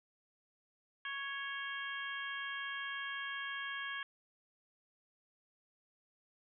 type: harmonic tone with a mistuned harmonic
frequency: 554.4 Hz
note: C#5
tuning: in tune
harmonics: 2 / 3 / 4 / 5 / 6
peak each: -46 / -41 / -48 / -50 / -47 dBFS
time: 1.05-4.03 s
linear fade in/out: 2 ms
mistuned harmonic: 6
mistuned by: -57 cents
effects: none